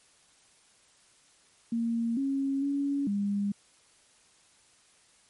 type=tone with pitch steps; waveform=sine; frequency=231.4 / 273.4 / 281.1 / 202 Hz; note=A#3 / C#4 / C#4 / G#3; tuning=-13 / -24 / +24 / -48 cents; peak=-26 dBFS; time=1.72-3.52 s; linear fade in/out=5 ms; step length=450 ms; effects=white hiss -62 dBFS RMS until 5.29 s + MP3 48 kbps